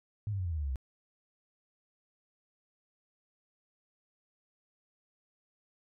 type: tone with pitch steps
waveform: sine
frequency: 105.5 / 98.43 / 91.84 / 85.69 / 79.95 / 74.6 / 69.6 / 64.94 Hz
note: G#2 / G2 / F#2 / F2 / D#2 / D2 / C#2 / C2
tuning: +28 / +8 / -12 / -32 / +48 / +28 / +8 / -12 cents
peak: -31 dBFS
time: 0.27-0.758 s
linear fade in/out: 0 ms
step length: 61 ms
effects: none